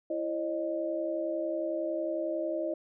sine tone cluster, 333.5 / 542 / 613 Hz, E4 / C#5 / D#5, +20 / -39 / -26 cents, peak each -34 / -37 / -32 dBFS, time 0.1-2.74 s, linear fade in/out 5 ms, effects none

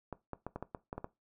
clicks, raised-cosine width 1 ms, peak -25 dBFS, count 9, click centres 0.127 / 0.333 / 0.466 / 0.56 / 0.626 / 0.748 / 0.929 / 0.98 / 1.044 s, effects noise-tail reverb RT60 0.2 s tail -18 dB re dry

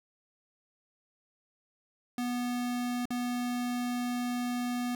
square tone with dropouts, 244.8 Hz, B3, 15 cents flat, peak -31 dBFS, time 2.18-4.95 s, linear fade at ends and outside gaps 2 ms, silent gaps 3.055-3.105 s, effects none

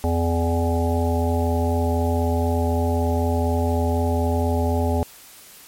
harmonic tone with a mistuned harmonic, 84 Hz, E2, 33 cents sharp, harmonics 1 / 3 / 5 / 7 / 9 / 10, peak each -20 / -25 / -27 / -28 / -30 / -30 dBFS, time 0.04-5.03 s, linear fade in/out 0 ms, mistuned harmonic 1, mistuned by -18 cents, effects white hiss -45 dBFS RMS until 5.67 s + MP3 64 kbps

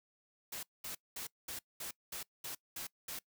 white noise bursts, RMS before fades -43 dBFS, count 9, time 0.52-3.19 s, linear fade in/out 5 ms, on 110 ms, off 210 ms, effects noise-tail reverb RT60 0.1 s tail -22 dB re dry

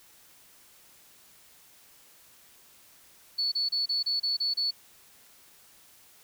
sine tone bursts, 4435 Hz, C#8, in tune, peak -25 dBFS, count 8, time 3.38-4.71 s, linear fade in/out 10 ms, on 140 ms, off 30 ms, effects white hiss -57 dBFS RMS until 6.23 s

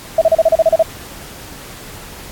sine tone bursts, 650 Hz, E5, 24 cents flat, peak -6 dBFS, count 10, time 0.18-0.827 s, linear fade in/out 5 ms, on 35 ms, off 33 ms, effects pink hiss -34 dBFS RMS until 2.31 s + AAC 64 kbps

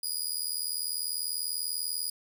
20% pulse tone with amplitude modulation, 4900 Hz, D#8, 27 cents flat, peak -21 dBFS, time 0.03-2.1 s, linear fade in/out 5 ms, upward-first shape sine, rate 80.1 Hz, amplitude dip 85%, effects none

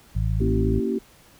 harmonic tone, 54.1 Hz, A1, 29 cents flat, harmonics 1 / 2 / 3, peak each -23 / -24 / -30 dBFS, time 0.15-0.8 s, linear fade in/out 10 ms
sine chord, A# diminished seventh, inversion none, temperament equal with one note detuned, 233.1 / 277.2 / 329.6 / 385 Hz, A#3 / C#4 / E4 / G4, 0 / 0 / 0 / -31 cents, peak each -26 / -29 / -31 / -26 dBFS, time 0.4-0.99 s, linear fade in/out 10 ms
effects pink hiss -53 dBFS RMS until 1.39 s

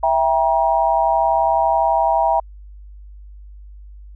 sine chord, E diminished, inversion none, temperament just, 659.3 / 791.1 / 949.3 Hz, E5 / G5 / Bb5, 0 / +16 / +31 cents, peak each -18 dBFS, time 0.03-2.4 s, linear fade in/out 5 ms, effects added 50 Hz sine -36 dBFS peak until 4.15 s

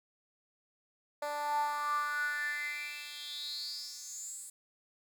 10% pulse tone with high-pass filter sweep, 293.7 Hz, D4, in tune, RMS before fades -37 dBFS, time 1.22-4.5 s, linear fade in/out 5 ms, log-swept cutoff 660 to 8800 Hz, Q 8.5, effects 11-bit

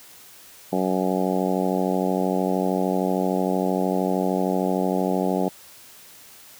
harmonic tone, 93.1 Hz, F#2, 11 cents sharp, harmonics 2 / 3 / 4 / 5 / 6 / 7 / 8 / 9, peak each -25 / -27 / -28 / -29 / -30 / -30 / -31 / -32 dBFS, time 0.72-5.49 s, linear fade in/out 10 ms, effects white hiss -47 dBFS RMS until 6.59 s + high-pass 60 Hz 12 dB/octave

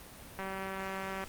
click train, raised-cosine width 0.5 ms, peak -24 dBFS, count 164, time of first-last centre 0.39-1.239 s, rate 192 Hz, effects pink hiss -50 dBFS RMS until 1.28 s + Opus 32 kbps

